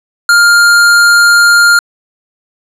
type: tone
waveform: square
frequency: 1405 Hz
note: F6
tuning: 10 cents sharp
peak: -4 dBFS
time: 0.29-1.79 s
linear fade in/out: 2 ms
effects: low-pass 11000 Hz 12 dB/octave